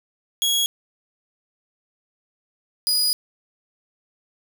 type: tone pair in turn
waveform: sawtooth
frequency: 3322 / 4926 Hz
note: G#7 / D#8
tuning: 0 / -18 cents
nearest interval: perfect fifth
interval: 682 cents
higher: second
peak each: -15 dBFS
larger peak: neither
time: 0.42-0.66 / 2.87-3.13 s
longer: second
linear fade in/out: 0 ms
effects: 7-bit